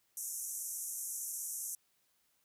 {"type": "band-pass noise", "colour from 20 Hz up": "white", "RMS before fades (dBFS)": -41, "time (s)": [0.17, 1.75], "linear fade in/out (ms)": 2, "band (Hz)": [5800, 13000], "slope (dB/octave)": 96, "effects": ["white hiss -75 dBFS RMS until 2.44 s"]}